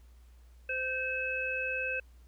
harmonic tone, 517 Hz, C5, 21 cents flat, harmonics 1 / 3 / 5, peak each -38 / -36 / -33 dBFS, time 0.69-2 s, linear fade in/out 5 ms, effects added 60 Hz sine -53 dBFS peak until 2.27 s + pink hiss -69 dBFS RMS until 2.27 s

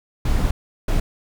brown noise bursts at uneven times, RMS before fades -18 dBFS, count 2, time 0.25-0.51 / 0.88-1 s, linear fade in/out 5 ms, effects none

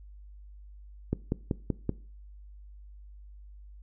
click train, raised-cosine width 3 ms, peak -14 dBFS, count 5, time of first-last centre 1.13-1.893 s, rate 5.24 Hz, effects noise-tail reverb RT60 0.4 s tail -20 dB re dry + added 50 Hz sine -46 dBFS peak until 3.82 s

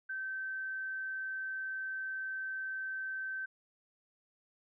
sine tone, 1546 Hz, G6, 24 cents flat, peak -36 dBFS, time 0.09-3.46 s, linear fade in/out 10 ms, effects none

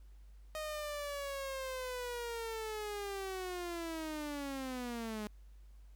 sawtooth linear sweep, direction down, 622.3 to 207.7 Hz, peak -35 dBFS, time 0.55-5.27 s, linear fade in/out 0 ms, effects added 50 Hz sine -53 dBFS peak until 5.95 s + pink hiss -74 dBFS RMS until 5.95 s

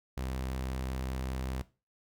sawtooth tone, 64.9 Hz, C2, 13 cents flat, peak -30 dBFS, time 0.17-1.62 s, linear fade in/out 5 ms, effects noise-tail reverb RT60 0.3 s tail -17 dB re dry

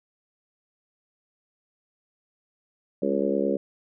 harmonic tone with a mistuned harmonic, 69.3 Hz, C#2, in tune, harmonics 3 / 4 / 5 / 6 / 7 / 8, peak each -29 / -29 / -29 / -29 / -29 / -29 dBFS, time 3.02-3.57 s, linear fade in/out 5 ms, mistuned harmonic 3, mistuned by -45 cents, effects none

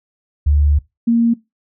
sine tone pair in turn, 73.1 / 232.6 Hz, D2 / A#3, -7 / -4 cents, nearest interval octave + minor sixth, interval 2003 cents, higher second, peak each -10 dBFS, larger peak neither, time 0.46-0.79 / 1.07-1.34 s, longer first, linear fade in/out 10 ms, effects noise-tail reverb RT60 0.2 s tail -20 dB re dry

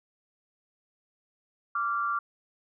sine tone pair together, 1166.9 / 1384 Hz, D6 / F6, -11 / -16 cents, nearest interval minor third, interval 295 cents, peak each -28 / -30 dBFS, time 1.75-2.19 s, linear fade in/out 5 ms, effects none

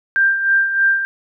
sine tone with tremolo, 1584 Hz, G6, 18 cents sharp, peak -10 dBFS, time 0.16-1.05 s, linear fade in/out 0 ms, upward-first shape sine, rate 3.2 Hz, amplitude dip 60%, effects none

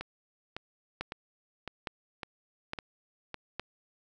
two click trains, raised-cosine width 0.3 ms, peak -18 / -21 dBFS, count 4 / 7, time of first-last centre 1.01-3.596 / 0.01-3.343 s, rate 1.16 / 1.8 Hz, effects none

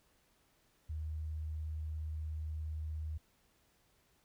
sine tone with vibrato, 77.78 Hz, D#2, in tune, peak -37 dBFS, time 0.89-3.18 s, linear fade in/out 10 ms, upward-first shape sine, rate 17 Hz, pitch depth 9 cents each way, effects pink hiss -72 dBFS RMS until 4.24 s

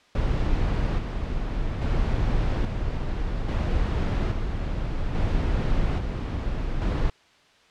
brown noise with tremolo, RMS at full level -23 dBFS, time 0.15-7.1 s, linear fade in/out 2 ms, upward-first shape square, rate 0.6 Hz, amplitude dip 40%, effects white hiss -57 dBFS RMS until 7.7 s + low-pass 4000 Hz 12 dB/octave

